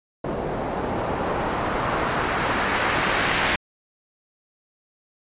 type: noise with low-pass filter sweep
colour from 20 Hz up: white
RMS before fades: -24 dBFS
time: 0.24-3.56 s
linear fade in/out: 5 ms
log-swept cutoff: 580 to 2300 Hz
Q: 1
effects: resampled to 8000 Hz